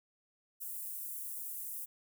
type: high-pass noise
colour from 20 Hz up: white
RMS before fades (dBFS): -42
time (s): 0.6-1.86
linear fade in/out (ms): 20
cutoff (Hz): 9500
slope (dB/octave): 24
effects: none